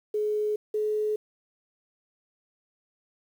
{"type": "tone pair in turn", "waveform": "sine", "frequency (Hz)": [422.8, 426], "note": ["G#4", "G#4"], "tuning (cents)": [31, 44], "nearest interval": "unison", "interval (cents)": 13, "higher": "second", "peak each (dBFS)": -24, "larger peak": "neither", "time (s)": [[0.14, 0.56], [0.74, 1.16]], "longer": "neither", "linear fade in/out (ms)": 5, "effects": ["9-bit"]}